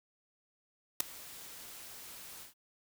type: noise with ADSR envelope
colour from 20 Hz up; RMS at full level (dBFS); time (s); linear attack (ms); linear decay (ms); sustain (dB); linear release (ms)
white; -25; 1-2.54; 4; 6; -24; 120
effects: none